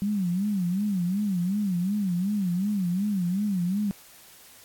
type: tone with vibrato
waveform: sine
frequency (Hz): 191.1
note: G3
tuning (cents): -44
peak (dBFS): -23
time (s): 0.02-3.91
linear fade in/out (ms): 0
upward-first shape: sine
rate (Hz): 2.7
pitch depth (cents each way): 170
effects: white hiss -51 dBFS RMS until 4.64 s + AAC 64 kbps